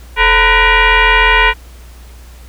sine tone with frequency modulation, 437.9 Hz, A4, 8 cents flat, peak -6 dBFS, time 0.16-1.54 s, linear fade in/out 50 ms, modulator 481 Hz, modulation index 4.9, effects added 60 Hz sine -33 dBFS peak until 2.48 s + pink hiss -43 dBFS RMS until 2.48 s

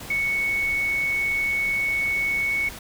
sine tone in noise, 2217 Hz, C#7, in tune, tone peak -21 dBFS, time 0.1-2.69 s, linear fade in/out 5 ms, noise pink, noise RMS -38 dBFS, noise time 0-2.79 s, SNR +14 dB, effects none

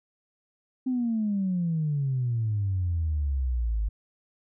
sine exponential sweep, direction down, 261.6 to 50.8 Hz, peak -23 dBFS, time 0.86-3.89 s, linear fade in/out 10 ms, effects tanh soft clip ceiling -19 dBFS

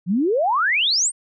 sine exponential sweep, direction up, 163.1 to 9140 Hz, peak -16 dBFS, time 0.06-1.12 s, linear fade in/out 50 ms, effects none

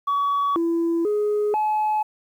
sine tone with pitch steps, 1132 / 335.1 / 418.1 / 855 Hz, C#6 / E4 / G#4 / A5, +36 / +29 / +12 / -50 cents, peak -17 dBFS, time 0.07-2.03 s, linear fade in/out 10 ms, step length 490 ms, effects tanh soft clip ceiling -17 dBFS + 9-bit

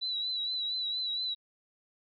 sine tone with vibrato, 3951 Hz, B7, in tune, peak -30 dBFS, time 0.01-1.35 s, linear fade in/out 20 ms, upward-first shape triangle, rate 4.3 Hz, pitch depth 55 cents each way, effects MP3 32 kbps

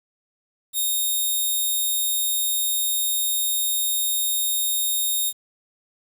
5% pulse tone, 3700 Hz, A#7, 14 cents flat, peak -13 dBFS, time 0.73-5.33 s, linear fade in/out 50 ms, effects 8-bit

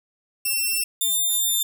5% pulse tone pair in turn, 2698 / 3601 Hz, E7 / A7, +40 / +39 cents, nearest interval perfect fourth, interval 499 cents, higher second, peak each -12 dBFS, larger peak neither, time 0.45-0.84 / 1.01-1.63 s, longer second, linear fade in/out 5 ms, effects none

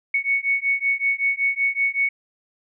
sine beating tone pair, 2217 / 2222.3 Hz, C#7 / C#7, 0 / +4 cents, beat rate 5.3 Hz, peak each -22 dBFS, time 0.14-2.09 s, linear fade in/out 5 ms, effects none

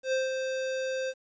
square tone with ADSR envelope, 523.3 Hz, C5, in tune, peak -25 dBFS, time 0.03-1.14 s, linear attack 95 ms, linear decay 170 ms, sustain -5 dB, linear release 51 ms, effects resampled to 16000 Hz + 10-bit

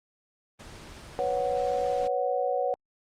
pink noise, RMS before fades -44 dBFS, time 0.59-2.08 s, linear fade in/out 10 ms
sine chord, B suspended second, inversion none, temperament equal, 493.9 / 554.4 / 740 Hz, B4 / C#5 / F#5, 0 / 0 / 0 cents, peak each -29 dBFS, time 1.19-2.74 s, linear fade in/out 0 ms
effects low-pass 7000 Hz 12 dB/octave + Opus 24 kbps

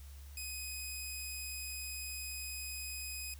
10% pulse tone, 2510 Hz, D#7, 15 cents sharp, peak -32 dBFS, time 0.37-3.34 s, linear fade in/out 2 ms, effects added 70 Hz sine -48 dBFS peak until 3.39 s + white hiss -61 dBFS RMS until 3.39 s

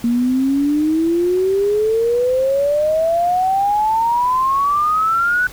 sine exponential sweep, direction up, 232.7 to 1500 Hz, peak -13 dBFS, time 0.04-5.47 s, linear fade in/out 2 ms, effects pink hiss -38 dBFS RMS until 5.52 s

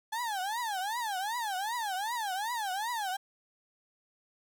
35% pulse tone with vibrato, 849 Hz, G#5, 38 cents sharp, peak -30 dBFS, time 0.12-3.17 s, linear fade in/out 10 ms, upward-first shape triangle, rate 2.6 Hz, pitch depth 280 cents each way, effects none

